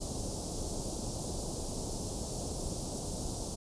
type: band-stop noise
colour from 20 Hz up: pink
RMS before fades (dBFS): -37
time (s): 0-3.56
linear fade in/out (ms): 20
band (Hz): 760 to 4900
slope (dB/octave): 24
effects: resampled to 22050 Hz